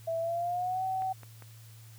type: tone with pitch glide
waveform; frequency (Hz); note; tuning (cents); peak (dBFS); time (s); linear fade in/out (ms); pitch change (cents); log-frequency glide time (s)
sine; 659.3 to 757.3; E5 to F#5; 0 to +40; -29; 0.07-1.13; 10; +240; 0.19-0.84
type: clicks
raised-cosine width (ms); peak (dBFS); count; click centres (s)
0.5; -34; 3; 1.021 / 1.233 / 1.423
effects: added 112 Hz sine -49 dBFS peak until 1.98 s + white hiss -58 dBFS RMS until 1.98 s